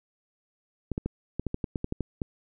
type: clicks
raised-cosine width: 3 ms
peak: -16 dBFS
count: 12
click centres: 0.917 / 0.979 / 1.06 / 1.396 / 1.467 / 1.544 / 1.642 / 1.758 / 1.844 / 1.924 / 2.007 / 2.218 s
effects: none